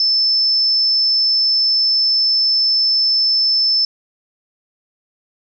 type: tone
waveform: sine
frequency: 5274 Hz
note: E8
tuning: in tune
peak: -12 dBFS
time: 0-3.85 s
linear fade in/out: 2 ms
effects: none